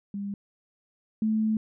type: tone pair in turn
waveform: sine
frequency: 200.8 / 218 Hz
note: G3 / A3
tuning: +42 / -16 cents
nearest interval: minor second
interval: 142 cents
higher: second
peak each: -30 / -22 dBFS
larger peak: second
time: 0.14-0.34 / 1.22-1.57 s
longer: second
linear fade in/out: 2 ms
effects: none